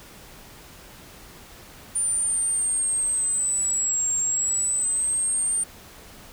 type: linear two-way sweep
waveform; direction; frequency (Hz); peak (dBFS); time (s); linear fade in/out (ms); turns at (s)
sine; down then up; 9250 to 7450 to 8850; -21; 1.95-5.64; 10; 4.15
effects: pink hiss -46 dBFS RMS until 6.32 s